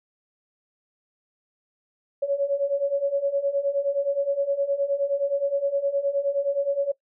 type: beating tone pair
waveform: sine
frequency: 554 / 563.6 Hz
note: C#5 / C#5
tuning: -1 / +29 cents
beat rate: 9.6 Hz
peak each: -26 / -23 dBFS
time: 2.22-6.92 s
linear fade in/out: 10 ms
effects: noise-tail reverb RT60 0.1 s tail -20 dB re dry